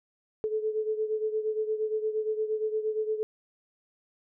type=beating tone pair; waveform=sine; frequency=431.4 / 440 Hz; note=A4 / A4; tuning=-34 / 0 cents; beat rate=8.6 Hz; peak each=-28 / -33 dBFS; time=0.44-3.23 s; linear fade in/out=0 ms; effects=none